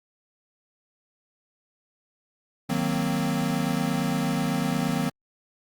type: chord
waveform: square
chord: C half-diminished seventh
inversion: first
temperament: equal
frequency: 155.56 / 185 / 233.1 / 261.6 Hz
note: Eb3 / Gb3 / Bb3 / C4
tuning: 0 / 0 / 0 / 0 cents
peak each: -30 dBFS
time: 2.69-5.1 s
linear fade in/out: 10 ms
effects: Opus 48 kbps

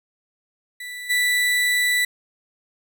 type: tone with level steps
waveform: 35% pulse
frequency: 1973 Hz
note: B6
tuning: 2 cents flat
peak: -30 / -16 dBFS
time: 0.8-2.05 s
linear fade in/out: 5 ms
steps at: 1.09 s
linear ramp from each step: 20 ms
effects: none

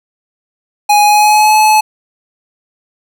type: tone with pitch glide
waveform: square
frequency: 830.6 to 859.4 Hz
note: G#5 to A5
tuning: 0 to -41 cents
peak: -6 dBFS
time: 0.89-1.81 s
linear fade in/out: 10 ms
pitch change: +59 cents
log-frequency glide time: 1.02-1.56 s
effects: none

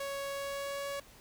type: tone with pitch glide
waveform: sawtooth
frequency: 556 to 561.5 Hz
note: C#5 to C#5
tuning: +5 to +22 cents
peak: -32 dBFS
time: 0-1 s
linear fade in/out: 5 ms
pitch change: +17 cents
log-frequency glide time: 0.26-0.87 s
effects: pink hiss -57 dBFS RMS until 1.2 s

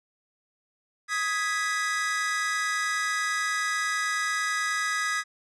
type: chord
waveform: 45% pulse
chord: G# minor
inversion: second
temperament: equal with one note detuned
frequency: 1253.2 / 1661.2 / 1975.5 Hz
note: D#6 / G#6 / B6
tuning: +12 / 0 / 0 cents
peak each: -30 dBFS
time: 1.08-5.24 s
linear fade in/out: 50 ms
effects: resampled to 22050 Hz

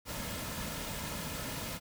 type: noise with comb filter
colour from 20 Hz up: pink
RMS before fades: -39 dBFS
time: 0.05-1.8 s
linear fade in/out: 50 ms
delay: 2.6 ms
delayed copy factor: -0.5
effects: none

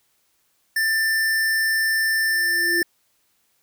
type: tone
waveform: square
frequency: 1780 Hz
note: A6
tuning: 20 cents sharp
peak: -19 dBFS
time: 0.76-2.83 s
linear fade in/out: 5 ms
type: tone with exponential growth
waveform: sine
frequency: 343.5 Hz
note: F4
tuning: 29 cents flat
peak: -21 dBFS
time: 2.13-2.82 s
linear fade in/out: 1 ms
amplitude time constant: 150 ms
effects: white hiss -66 dBFS RMS until 3.62 s

